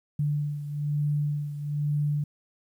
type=beating tone pair; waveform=sine; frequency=146.83 / 147.93 Hz; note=D3 / D3; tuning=0 / +13 cents; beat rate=1.1 Hz; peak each=-26 / -32 dBFS; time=0.19-2.24 s; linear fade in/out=5 ms; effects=10-bit